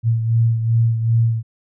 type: beating tone pair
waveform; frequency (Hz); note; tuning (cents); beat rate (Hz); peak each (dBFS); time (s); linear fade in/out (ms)
sine; 114.4 / 117; A#2 / A#2; -32 / +7; 2.6; -14 / -22; 0.03-1.43; 50
effects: none